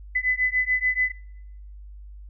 sine beating tone pair, 2005 / 2011.9 Hz, B6 / B6, +26 / +32 cents, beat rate 6.9 Hz, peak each -24 dBFS, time 0.15-1.12 s, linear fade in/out 10 ms, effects noise-tail reverb RT60 0.8 s tail -24 dB re dry + added 50 Hz sine -39 dBFS peak until 2.29 s

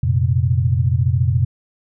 sine chord, F suspended fourth, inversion none, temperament equal with one note detuned, 89.5 / 116.54 / 130.81 Hz, F2 / Bb2 / C3, +43 / 0 / 0 cents, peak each -18 dBFS, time 0.03-1.45 s, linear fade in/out 5 ms, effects none

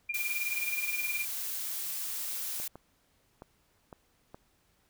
sine tone with tremolo, 2397 Hz, D7, 35 cents sharp, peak -28 dBFS, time 0.09-1.25 s, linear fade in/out 5 ms, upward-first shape triangle, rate 19 Hz, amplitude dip 90%
blue noise, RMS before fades -36 dBFS, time 0.14-2.68 s, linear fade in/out 5 ms
clicks, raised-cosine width 1 ms, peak -31 dBFS, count 5, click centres 2.6 / 2.756 / 3.421 / 3.928 / 4.345 s
effects pink hiss -70 dBFS RMS until 4.89 s

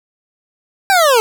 25% pulse linear sweep, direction down, 799 to 430 Hz, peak -5 dBFS, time 0.9-1.2 s, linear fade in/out 0 ms, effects none

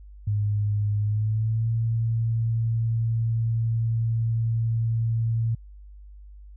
sine tone with pitch glide, 103.83 to 113.88 Hz, G#2 to A#2, 0 to -40 cents, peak -21 dBFS, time 0.27-5.55 s, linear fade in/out 5 ms, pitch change +160 cents, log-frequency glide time 0.98-1.68 s, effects added 50 Hz sine -42 dBFS peak until 6.56 s

